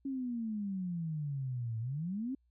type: exponential two-way sweep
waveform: sine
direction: down then up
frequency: 277.2 to 110 to 277.2 Hz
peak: -34 dBFS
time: 0.05-2.35 s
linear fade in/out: 5 ms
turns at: 1.79 s
effects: added 60 Hz sine -69 dBFS peak until 2.5 s